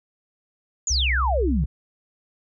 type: exponential sweep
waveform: sine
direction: down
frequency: 7150 to 138.59 Hz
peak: -21 dBFS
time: 0.87-1.64 s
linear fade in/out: 2 ms
type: tone with vibrato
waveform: sine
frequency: 65.41 Hz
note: C2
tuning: in tune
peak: -21 dBFS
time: 0.9-1.66 s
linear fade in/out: 10 ms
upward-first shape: sine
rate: 3.5 Hz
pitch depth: 23 cents each way
effects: none